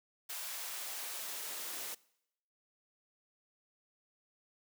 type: noise with high-pass filter sweep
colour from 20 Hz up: white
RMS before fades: -42 dBFS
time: 0.29-1.95 s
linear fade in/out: 10 ms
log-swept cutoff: 810 to 290 Hz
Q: 0.85
effects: noise-tail reverb RT60 0.8 s tail -23 dB re dry